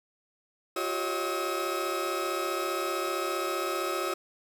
40% pulse tone cluster, 351.7 / 387 / 551 / 624 / 1282 Hz, F4 / G4 / C#5 / D#5 / E6, +12 / -22 / -11 / +5 / -49 cents, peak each -34 / -35 / -36 / -38 / -32 dBFS, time 0.76-4.14 s, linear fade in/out 5 ms, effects none

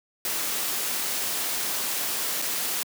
white noise with dropouts, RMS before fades -28 dBFS, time 0.25-2.83 s, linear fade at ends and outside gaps 1 ms, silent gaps 2.417-2.422 s, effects high-pass 200 Hz 12 dB/octave

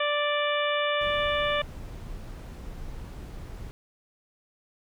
harmonic tone, 587.3 Hz, D5, in tune, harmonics 1 / 2 / 3 / 4 / 5 / 6, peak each -27 / -30 / -32 / -33 / -34 / -35 dBFS, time 0-1.62 s, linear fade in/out 5 ms
brown noise, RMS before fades -39 dBFS, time 1.01-3.71 s, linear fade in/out 0 ms
effects none

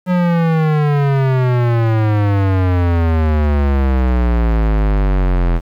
square exponential sweep, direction down, 183 to 41.94 Hz, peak -12 dBFS, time 0.06-5.61 s, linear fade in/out 50 ms, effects low-pass 2000 Hz 12 dB/octave + 7-bit

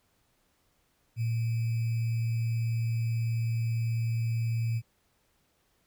sine tone with sample-and-hold, 114.8 Hz, A#2, 26 cents flat, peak -26 dBFS, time 1.16-4.82 s, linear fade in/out 50 ms, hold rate 2450 Hz, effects pink hiss -71 dBFS RMS until 5.86 s

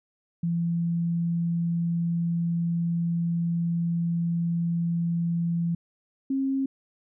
sine tone pair in turn, 169.4 / 269.4 Hz, E3 / C#4, +48 / -49 cents, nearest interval minor sixth, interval 803 cents, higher second, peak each -23 / -23 dBFS, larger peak neither, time 0.43-5.75 / 6.3-6.66 s, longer first, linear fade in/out 5 ms, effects none

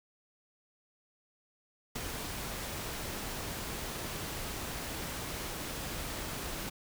pink noise with ADSR envelope, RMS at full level -36 dBFS, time 1.95-6.7 s, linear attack 10 ms, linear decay 13 ms, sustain -3 dB, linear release 13 ms, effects none

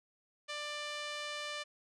sawtooth tone with band-pass filter, 592 Hz, D5, 14 cents sharp, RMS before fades -41 dBFS, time 0.48-1.64 s, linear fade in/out 20 ms, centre 3100 Hz, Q 0.85, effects resampled to 24000 Hz

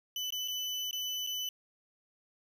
35% pulse tone with dropouts, 2998 Hz, F#7, 22 cents sharp, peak -32 dBFS, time 0.16-1.49 s, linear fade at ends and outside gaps 2 ms, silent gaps 0.305-0.323 / 0.478-0.482 / 0.911-0.929 / 1.266-1.271 s, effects none

